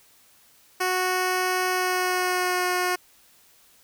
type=tone with pitch glide; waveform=10% pulse; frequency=368.1 to 361.6 Hz; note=F#4 to F#4; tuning=-9 to -40 cents; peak=-14 dBFS; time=0.8-2.96 s; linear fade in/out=10 ms; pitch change=-31 cents; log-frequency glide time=1.68-2.66 s; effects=white hiss -57 dBFS RMS until 3.83 s